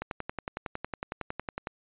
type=click train; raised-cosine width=0.5 ms; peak=-18 dBFS; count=19; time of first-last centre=0.02-1.671 s; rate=10.9 Hz; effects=resampled to 8000 Hz